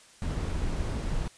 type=noise; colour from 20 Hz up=brown; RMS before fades=-30 dBFS; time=0.22-1.28 s; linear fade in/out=2 ms; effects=white hiss -55 dBFS RMS until 1.37 s + resampled to 22050 Hz